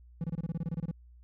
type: tone bursts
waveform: triangle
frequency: 165.1 Hz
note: E3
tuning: 3 cents sharp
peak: -28 dBFS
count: 13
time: 0.21-0.912 s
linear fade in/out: 2 ms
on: 30 ms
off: 26 ms
effects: added 60 Hz sine -52 dBFS peak until 1.23 s